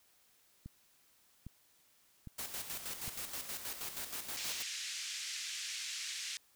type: click train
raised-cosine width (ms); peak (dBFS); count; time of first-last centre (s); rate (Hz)
5; -34; 4; 0.66-3.079; 1.24
type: noise with tremolo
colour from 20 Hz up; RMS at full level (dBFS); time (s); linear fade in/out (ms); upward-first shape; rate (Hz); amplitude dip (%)
white; -41; 2.38-4.63; 10; square; 6.3; 55
type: band-pass noise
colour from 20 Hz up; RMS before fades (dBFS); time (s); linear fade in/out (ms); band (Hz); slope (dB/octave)
white; -42; 4.37-6.37; 0; 1900 to 7100; 24
effects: white hiss -69 dBFS RMS until 6.55 s